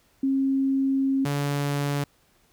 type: tone pair in turn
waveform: sine / sawtooth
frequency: 270 / 143.03 Hz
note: C#4 / D3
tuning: -45 / -45 cents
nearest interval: major seventh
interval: 1100 cents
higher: first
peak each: -20 dBFS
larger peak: neither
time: 0.23-1.25 / 1.25-2.04 s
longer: first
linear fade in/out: 5 ms
effects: pink hiss -63 dBFS RMS until 2.52 s